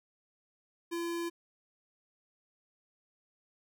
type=tone; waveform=square; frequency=340 Hz; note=F4; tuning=46 cents flat; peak=-34 dBFS; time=0.91-1.3 s; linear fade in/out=20 ms; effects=none